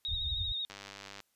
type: tone with vibrato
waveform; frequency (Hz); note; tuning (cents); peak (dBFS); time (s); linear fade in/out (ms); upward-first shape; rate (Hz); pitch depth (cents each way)
sine; 3726; A#7; -2; -33; 0.05-0.65; 0; triangle; 13; 48
type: low-pass noise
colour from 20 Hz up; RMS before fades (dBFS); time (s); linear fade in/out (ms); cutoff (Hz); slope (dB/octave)
white; -39; 0.08-0.53; 10; 100; 96
type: click train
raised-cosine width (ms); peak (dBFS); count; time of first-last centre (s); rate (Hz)
0.2; -28; 51; 0.7-1.203; 99.4
effects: white hiss -75 dBFS RMS until 1.35 s + resampled to 32000 Hz